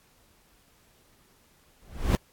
brown noise with exponential growth, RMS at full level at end -17 dBFS, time 1.82-2.15 s, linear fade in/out 0 ms, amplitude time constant 71 ms, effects pink hiss -62 dBFS RMS until 2.32 s + AAC 64 kbps

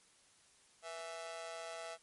sawtooth tone with amplitude modulation, 661 Hz, E5, 5 cents sharp, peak -36 dBFS, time 0.82-1.98 s, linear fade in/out 50 ms, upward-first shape sine, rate 173 Hz, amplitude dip 90%, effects white hiss -67 dBFS RMS until 2.02 s + MP3 48 kbps

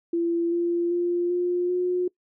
sine tone with pitch steps, 339 / 344.1 / 349.3 / 354.6 / 360 Hz, E4 / F4 / F4 / F4 / F#4, +49 / -26 / 0 / +26 / -47 cents, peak -21 dBFS, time 0.13-2.08 s, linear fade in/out 5 ms, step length 390 ms, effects noise-tail reverb RT60 0.1 s tail -23 dB re dry

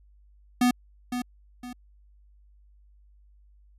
square tone with echo, 246.9 Hz, B3, in tune, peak -19 dBFS, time 0.61-0.71 s, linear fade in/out 5 ms, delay 510 ms, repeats 2, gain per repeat -9 dB, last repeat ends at 1.73 s, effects added 50 Hz sine -54 dBFS peak until 3.78 s + resampled to 32000 Hz

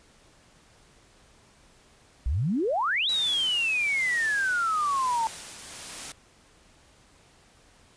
sine exponential two-way sweep, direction up then down, 55.9 to 3951 to 883 Hz, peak -23 dBFS, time 2.26-5.27 s, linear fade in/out 0 ms, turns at 3.09 s
white noise with tremolo, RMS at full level -37 dBFS, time 3.09-6.12 s, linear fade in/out 2 ms, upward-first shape triangle, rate 1.1 Hz, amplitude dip 45%
effects pink hiss -58 dBFS RMS until 7.96 s + resampled to 22050 Hz

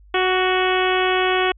harmonic tone with a mistuned harmonic, 370 Hz, F#4, in tune, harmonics 1 / 2 / 3 / 4 / 5 / 6 / 7 / 8 / 9, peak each -20 / -23 / -25 / -26 / -27 / -28 / -28 / -29 / -30 dBFS, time 0.14-1.52 s, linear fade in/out 5 ms, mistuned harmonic 3, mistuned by +20 cents, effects added 50 Hz sine -45 dBFS peak until 1.57 s

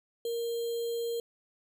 sine tone with sample-and-hold, 466.2 Hz, A#4, in tune, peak -30 dBFS, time 0.25-1.2 s, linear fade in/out 2 ms, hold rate 3675 Hz, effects none

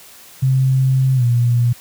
sine tone with pitch glide, 131.8 to 120.17 Hz, C3 to B2, +13 to -47 cents, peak -11 dBFS, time 0.42-1.73 s, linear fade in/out 10 ms, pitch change -160 cents, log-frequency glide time 1.15-1.24 s, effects white hiss -42 dBFS RMS until 1.8 s + high-pass 60 Hz 12 dB/octave

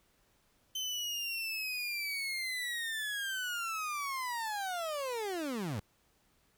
30% pulse linear sweep, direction down, 3080 to 89.5 Hz, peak -32 dBFS, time 0.75-5.8 s, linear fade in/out 5 ms, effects pink hiss -71 dBFS RMS until 6.57 s

